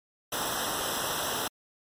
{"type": "noise with comb filter", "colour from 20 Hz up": "pink", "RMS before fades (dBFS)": -31, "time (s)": [0.32, 1.48], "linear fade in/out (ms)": 5, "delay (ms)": 0.44, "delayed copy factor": -0.95, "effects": ["MP3 64 kbps"]}